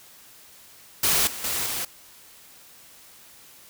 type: noise with level steps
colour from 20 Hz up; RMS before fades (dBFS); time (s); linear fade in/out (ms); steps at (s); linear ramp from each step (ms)
white; -21 / -35 / -27 / -29; 1.03-1.85; 5; 1.27 / 1.44 / 1.66; 2
effects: white hiss -50 dBFS RMS until 3.69 s